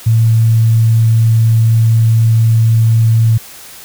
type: tone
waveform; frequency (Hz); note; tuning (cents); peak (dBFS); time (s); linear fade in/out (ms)
sine; 113; A2; +47; -6; 0.06-3.38; 10
effects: white hiss -34 dBFS RMS until 3.84 s